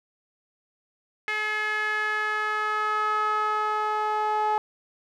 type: tone with band-pass filter sweep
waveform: sawtooth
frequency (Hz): 426.5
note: G#4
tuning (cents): +46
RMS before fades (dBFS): -26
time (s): 1.28-4.58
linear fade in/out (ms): 0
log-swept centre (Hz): 2000 to 930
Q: 4.1
effects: none